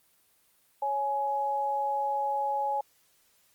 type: tone pair together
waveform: sine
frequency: 554.4 / 838.6 Hz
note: C#5 / G#5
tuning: 0 / +17 cents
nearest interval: perfect fifth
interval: 717 cents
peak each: -34 / -27 dBFS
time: 0.82-2.81 s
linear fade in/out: 5 ms
effects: white hiss -66 dBFS RMS until 3.54 s + Opus 24 kbps